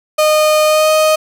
35% pulse tone with pitch glide, 614 to 622.6 Hz, D#5 to D#5, -23 to +1 cents, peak -7 dBFS, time 0.18-1.16 s, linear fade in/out 10 ms, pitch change +24 cents, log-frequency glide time 0.65-0.9 s, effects none

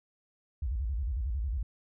sine tone with vibrato, 61.74 Hz, B1, in tune, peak -29 dBFS, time 0.62-1.63 s, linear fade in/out 5 ms, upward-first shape square, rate 11 Hz, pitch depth 260 cents each way, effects none

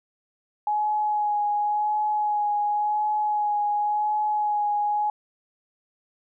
sine tone with vibrato, 838 Hz, G#5, 15 cents sharp, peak -21 dBFS, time 0.67-5.1 s, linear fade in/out 2 ms, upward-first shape sine, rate 0.92 Hz, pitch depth 18 cents each way, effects none

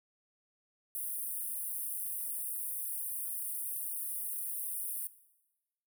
pink high-pass noise, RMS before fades -38 dBFS, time 0.95-5.07 s, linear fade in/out 0 ms, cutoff 9100 Hz, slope 96 dB/octave, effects noise-tail reverb RT60 1.0 s tail -17 dB re dry

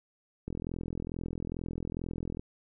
click train, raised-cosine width 3 ms, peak -23 dBFS, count 82, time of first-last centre 0.48-2.395 s, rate 42.3 Hz, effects none

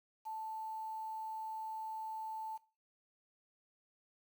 sine tone with quantisation, 880 Hz, A5, in tune, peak -40 dBFS, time 0.25-2.58 s, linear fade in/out 20 ms, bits 10, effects noise-tail reverb RT60 0.3 s tail -17 dB re dry

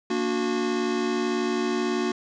square chord, Bb augmented, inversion none, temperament just, 233.1 / 291.4 / 364.2 Hz, Bb3 / D4 / F#4, 0 / -13 / -27 cents, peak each -29 / -31 / -27 dBFS, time 0.1-2.12 s, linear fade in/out 5 ms, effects resampled to 16000 Hz + 8-bit

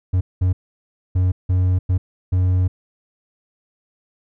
triangle tone bursts at uneven times, 91.6 Hz, F#2, 17 cents flat, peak -12 dBFS, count 6, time 0.13-0.21 / 0.41-0.53 / 1.15-1.32 / 1.49-1.79 / 1.89-1.98 / 2.32-2.68 s, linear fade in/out 10 ms, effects none

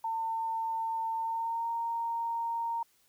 sine tone with pitch glide, 902 to 925.8 Hz, A5 to A#5, +43 to -12 cents, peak -30 dBFS, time 0.04-2.83 s, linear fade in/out 5 ms, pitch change +45 cents, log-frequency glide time 1.18-1.69 s, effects white hiss -68 dBFS RMS until 3.08 s

